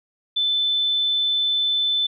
sine tone, 3520 Hz, A7, in tune, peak -18 dBFS, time 0.36-2.07 s, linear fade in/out 10 ms, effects none

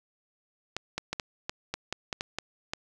clicks, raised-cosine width 0.2 ms, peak -14 dBFS, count 11, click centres 0.766 / 0.98 / 1.13 / 1.198 / 1.495 / 1.74 / 1.926 / 2.128 / 2.209 / 2.386 / 2.735 s, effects none

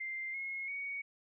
sine tone with pitch steps, 2093 / 2164 / 2238 Hz, C7 / C#7 / C#7, 0 / -42 / +16 cents, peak -37 dBFS, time 0-1.02 s, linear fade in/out 10 ms, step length 340 ms, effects none

